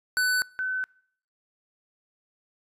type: tone pair in turn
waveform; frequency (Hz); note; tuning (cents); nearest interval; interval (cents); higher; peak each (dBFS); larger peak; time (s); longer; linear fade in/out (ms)
square / sine; 1500 / 1516.6; F#6 / F#6; +23 / +42; unison; 19; second; -22 / -26; first; 0.17-0.42 / 0.59-0.84; neither; 0
effects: noise-tail reverb RT60 0.6 s tail -25 dB re dry + resampled to 32000 Hz